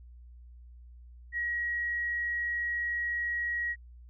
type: tone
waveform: sine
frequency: 1903 Hz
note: A#6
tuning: 35 cents sharp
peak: -29 dBFS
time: 1.32-3.76 s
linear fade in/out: 50 ms
effects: added 60 Hz sine -48 dBFS peak until 4.09 s